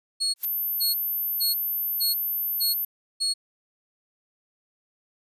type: tone bursts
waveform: 35% pulse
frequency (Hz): 4326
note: C#8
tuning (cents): -43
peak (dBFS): -21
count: 6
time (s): 0.2-3.34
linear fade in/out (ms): 20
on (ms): 140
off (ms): 460
type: noise with exponential growth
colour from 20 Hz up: blue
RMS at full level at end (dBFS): -32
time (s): 0.36-0.45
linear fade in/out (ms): 1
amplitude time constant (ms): 19
type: tone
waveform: sine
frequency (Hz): 13080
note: G#9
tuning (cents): -28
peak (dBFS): -24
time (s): 0.43-2.85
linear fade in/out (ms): 5
effects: resampled to 32000 Hz